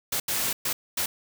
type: noise bursts at uneven times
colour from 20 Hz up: white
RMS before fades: -27 dBFS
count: 4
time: 0.12-0.2 / 0.28-0.53 / 0.65-0.73 / 0.97-1.06 s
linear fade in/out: 5 ms
effects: none